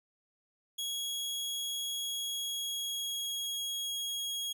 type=tone with pitch glide; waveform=sawtooth; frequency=3322 to 3297 Hz; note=G#7 to G#7; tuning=0 to -13 cents; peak=-31 dBFS; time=0.78-4.53 s; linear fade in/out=10 ms; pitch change=-13 cents; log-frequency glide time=1.95-4.02 s; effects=none